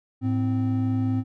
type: tone pair together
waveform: triangle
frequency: 107.5 / 259.4 Hz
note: A2 / C4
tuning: -40 / -15 cents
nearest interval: octave + minor third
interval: 1525 cents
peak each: -22 dBFS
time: 0.21-1.24 s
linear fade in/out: 50 ms
effects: none